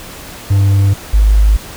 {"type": "tone pair in turn", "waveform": ["triangle", "sine"], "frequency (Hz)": [98.9, 51.76], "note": ["G2", "G#1"], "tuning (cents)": [16, -5], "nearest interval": "major seventh", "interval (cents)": 1121, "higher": "first", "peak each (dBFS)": -5, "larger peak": "neither", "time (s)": [[0.5, 0.94], [1.13, 1.57]], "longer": "neither", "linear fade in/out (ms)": 10, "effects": ["pink hiss -31 dBFS RMS until 1.76 s"]}